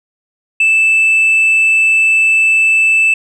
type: tone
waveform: sine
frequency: 2637 Hz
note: E7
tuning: in tune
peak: -5 dBFS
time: 0.6-3.14 s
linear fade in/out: 5 ms
effects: tanh soft clip ceiling -6 dBFS